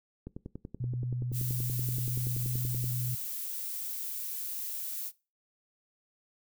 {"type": "click train", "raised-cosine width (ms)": 3, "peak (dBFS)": -27, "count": 28, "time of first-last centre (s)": [0.27, 2.841], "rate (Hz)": 10.5}
{"type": "tone", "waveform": "sine", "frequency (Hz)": 123.2, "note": "B2", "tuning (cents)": -4, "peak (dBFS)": -31, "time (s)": [0.8, 3.15], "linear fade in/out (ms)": 5}
{"type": "noise", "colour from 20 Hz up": "violet", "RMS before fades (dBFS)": -37, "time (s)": [1.32, 5.12], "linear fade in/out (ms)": 50}
{"effects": ["noise-tail reverb RT60 0.3 s tail -21 dB re dry"]}